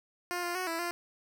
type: tone with pitch steps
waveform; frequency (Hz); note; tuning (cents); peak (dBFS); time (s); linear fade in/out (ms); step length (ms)
10% pulse; 353.5 / 348.9 / 368.8 / 330.7 / 347.1; F4 / F4 / F#4 / E4 / F4; +21 / -2 / -6 / +6 / -11; -24; 0.31-0.91; 0; 120
effects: none